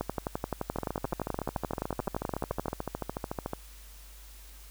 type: two click trains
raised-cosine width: 1 ms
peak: -18 / -16 dBFS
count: 39 / 32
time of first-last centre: 0.76-3.534 / 0.01-2.682 s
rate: 13.7 / 11.6 Hz
effects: added 50 Hz sine -48 dBFS peak until 4.7 s + white hiss -54 dBFS RMS until 4.7 s